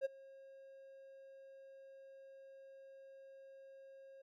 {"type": "tone with ADSR envelope", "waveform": "triangle", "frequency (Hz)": 540, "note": "C#5", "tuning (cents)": -45, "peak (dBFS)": -30, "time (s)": [0.01, 4.22], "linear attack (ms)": 42, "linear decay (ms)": 18, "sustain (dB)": -23, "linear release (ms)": 8, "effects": []}